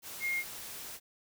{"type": "tone in noise", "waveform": "sine", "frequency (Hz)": 2136, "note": "C7", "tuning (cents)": 35, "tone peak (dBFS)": -30, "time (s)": [0.2, 0.44], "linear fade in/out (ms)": 50, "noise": "white", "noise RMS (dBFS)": -44, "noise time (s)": [0.02, 1], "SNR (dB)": 11, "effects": []}